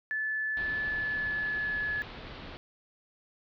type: tone with pitch glide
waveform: sine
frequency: 1737 to 1708.1 Hz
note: A6 to G#6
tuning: -23 to +48 cents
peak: -29 dBFS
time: 0.11-2.02 s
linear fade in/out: 0 ms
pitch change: -29 cents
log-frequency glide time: 0.61-1.88 s
type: low-pass noise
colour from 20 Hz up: pink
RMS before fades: -44 dBFS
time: 0.57-2.57 s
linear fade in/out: 0 ms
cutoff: 4400 Hz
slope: 48 dB/octave
effects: none